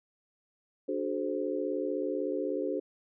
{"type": "chord", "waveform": "sine", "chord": "D dominant seventh", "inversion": "none", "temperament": "equal with one note detuned", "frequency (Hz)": [293.7, 370, 429.7, 523.3], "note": ["D4", "F#4", "A4", "C5"], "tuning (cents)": [0, 0, -41, 0], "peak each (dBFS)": [-35, -35, -35, -35], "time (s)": [0.88, 2.8], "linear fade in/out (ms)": 10, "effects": []}